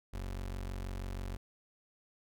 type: tone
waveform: 30% pulse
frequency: 46.25 Hz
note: F#1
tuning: in tune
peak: -35 dBFS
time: 0.13-1.37 s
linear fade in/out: 10 ms
effects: none